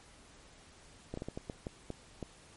slowing click train, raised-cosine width 2 ms, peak -25 dBFS, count 9, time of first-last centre 1.14-2.227 s, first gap 34 ms, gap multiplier 1.38, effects pink hiss -58 dBFS RMS until 2.56 s + MP3 48 kbps

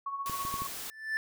sine tone with tremolo, 1108.7 Hz, C#6, in tune, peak -31 dBFS, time 0.06-0.67 s, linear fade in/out 5 ms, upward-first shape sine, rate 15 Hz, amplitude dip 55%
white noise, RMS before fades -40 dBFS, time 0.26-0.9 s, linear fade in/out 0 ms
clicks, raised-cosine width 3 ms, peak -28 dBFS, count 4, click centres 0.297 / 0.451 / 0.541 / 0.62 s
triangle tone with exponential growth, 1760 Hz, A6, in tune, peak -24 dBFS, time 0.77-1.17 s, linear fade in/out 0 ms, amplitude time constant 85 ms
effects none

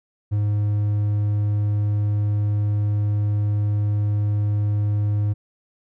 triangle tone, 103.83 Hz, G#2, in tune, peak -16 dBFS, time 0.31-5.34 s, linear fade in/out 20 ms, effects none

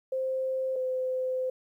sine tone pair in turn, 523.3 / 514 Hz, C5 / C5, 0 / -31 cents, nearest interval unison, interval 31 cents, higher first, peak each -27 dBFS, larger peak neither, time 0.12-0.76 / 0.76-1.5 s, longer second, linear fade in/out 5 ms, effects 11-bit

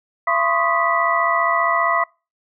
sine tone cluster, 677 / 1021 / 1096 / 1241 / 1966 Hz, E5 / C6 / C#6 / D#6 / B6, +46 / -43 / -20 / -5 / -8 cents, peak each -22 dBFS, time 0.27-2.04 s, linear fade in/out 5 ms, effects noise-tail reverb RT60 0.3 s tail -26 dB re dry

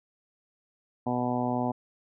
harmonic tone, 123.47 Hz, B2, in tune, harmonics 1 / 2 / 3 / 4 / 5 / 6 / 7 / 8, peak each -35 / -29 / -38 / -38 / -35 / -33 / -35 / -39 dBFS, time 1.06-1.72 s, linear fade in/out 10 ms, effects none

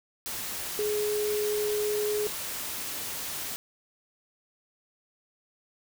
sine tone in noise, 420 Hz, G#4, 19 cents sharp, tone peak -26 dBFS, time 0.79-2.27 s, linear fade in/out 0 ms, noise white, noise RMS -35 dBFS, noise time 0.26-3.56 s, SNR +6 dB, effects none

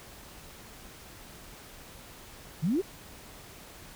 sine exponential sweep, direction up, 140.5 to 426.5 Hz, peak -24 dBFS, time 2.62-2.82 s, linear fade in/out 20 ms, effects pink hiss -49 dBFS RMS until 3.95 s

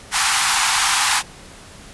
pink high-pass noise, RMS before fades -17 dBFS, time 0.11-1.23 s, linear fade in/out 50 ms, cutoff 770 Hz, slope 96 dB/octave, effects pink hiss -41 dBFS RMS until 1.93 s + resampled to 24000 Hz

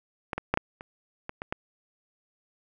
clicks, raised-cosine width 0.5 ms, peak -15 / -15 / -8 / -8 / -25 / -19 / -19 / -14 dBFS, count 8, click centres 0.332 / 0.38 / 0.54 / 0.574 / 0.809 / 1.294 / 1.419 / 1.525 s, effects none

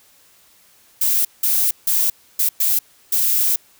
violet noise bursts at uneven times, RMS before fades -17 dBFS, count 6, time 1.01-1.25 / 1.43-1.71 / 1.87-2.1 / 2.39-2.49 / 2.6-2.79 / 3.12-3.56 s, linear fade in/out 5 ms, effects white hiss -53 dBFS RMS until 3.79 s

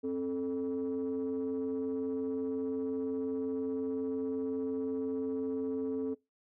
triangle ring-modulated tone, 86.2 Hz, F2, 22 cents flat, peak -25 dBFS, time 0.03-6.15 s, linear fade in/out 20 ms, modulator 352 Hz, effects noise-tail reverb RT60 0.2 s tail -21 dB re dry + tanh soft clip ceiling -26 dBFS

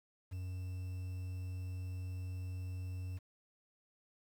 triangle tone with quantisation, 92 Hz, F#2, 9 cents flat, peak -37 dBFS, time 0.31-3.19 s, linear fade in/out 20 ms, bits 10, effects none

